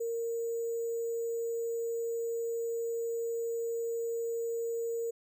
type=tone with sample-and-hold; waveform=sine; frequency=462.2 Hz; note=A#4; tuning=15 cents flat; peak=-31 dBFS; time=0-5.11 s; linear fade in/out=10 ms; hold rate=7350 Hz; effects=none